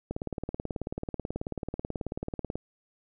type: click train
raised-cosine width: 2 ms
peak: -19 dBFS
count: 46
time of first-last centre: 0.11-2.556 s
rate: 18.4 Hz
effects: none